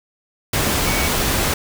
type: tone in noise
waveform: sine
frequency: 2245 Hz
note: C#7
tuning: 21 cents sharp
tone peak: -26 dBFS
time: 0.87-1.08 s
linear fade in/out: 5 ms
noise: pink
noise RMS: -19 dBFS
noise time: 0.53-1.54 s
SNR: -10 dB
effects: none